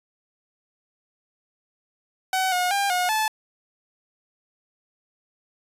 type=tone with pitch steps; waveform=sawtooth; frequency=754 / 722 / 800 / 722 / 869 Hz; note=F#5 / F#5 / G5 / F#5 / A5; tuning=+32 / -43 / +35 / -43 / -22 cents; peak=-17 dBFS; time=2.33-3.28 s; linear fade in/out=2 ms; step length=190 ms; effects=resampled to 32000 Hz